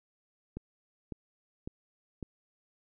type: click train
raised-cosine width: 3 ms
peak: -25 dBFS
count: 4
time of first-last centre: 0.57-2.227 s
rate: 1.81 Hz
effects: none